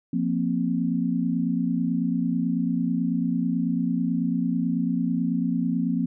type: chord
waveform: sine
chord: F suspended fourth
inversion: none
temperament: just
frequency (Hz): 174.61 / 232.8 / 261.9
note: F3 / Bb3 / C4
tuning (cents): 0 / -2 / +2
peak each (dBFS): -26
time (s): 0.13-6.06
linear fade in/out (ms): 5
effects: none